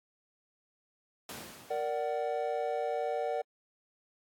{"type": "noise with exponential decay", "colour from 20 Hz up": "pink", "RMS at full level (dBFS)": -40, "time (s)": [1.29, 2.4], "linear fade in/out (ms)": 2, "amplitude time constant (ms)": 240}
{"type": "chord", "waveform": "triangle", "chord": "Bb augmented", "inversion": "none", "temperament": "equal with one note detuned", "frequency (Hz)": [466.2, 587.3, 749.5], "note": ["Bb4", "D5", "F#5"], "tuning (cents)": [0, 0, 22], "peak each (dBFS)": -33, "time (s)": [1.7, 3.42], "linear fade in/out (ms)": 10}
{"effects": ["high-pass 150 Hz 12 dB/octave", "AAC 64 kbps"]}